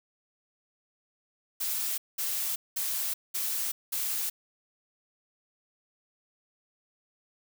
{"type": "noise bursts", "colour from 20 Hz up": "blue", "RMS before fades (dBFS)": -31, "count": 5, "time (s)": [1.6, 4.3], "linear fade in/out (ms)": 10, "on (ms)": 380, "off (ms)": 200, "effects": []}